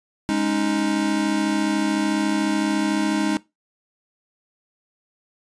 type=chord; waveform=square; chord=Ab suspended fourth; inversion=none; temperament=equal with one note detuned; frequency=206.9 / 277.2 / 311.1 Hz; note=Ab3 / Db4 / Eb4; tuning=-6 / 0 / 0 cents; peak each=-25 / -27 / -23 dBFS; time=0.29-3.37 s; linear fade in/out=0 ms; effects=noise-tail reverb RT60 0.2 s tail -19 dB re dry + resampled to 22050 Hz